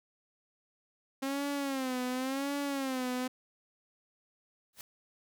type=tone with vibrato; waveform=sawtooth; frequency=267.1 Hz; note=C4; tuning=36 cents sharp; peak=-28 dBFS; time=1.22-3.28 s; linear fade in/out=10 ms; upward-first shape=sine; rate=0.92 Hz; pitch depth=110 cents each way
type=noise with exponential growth; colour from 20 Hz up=white; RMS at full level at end=-41 dBFS; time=4.73-4.81 s; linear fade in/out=1 ms; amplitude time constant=17 ms
effects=none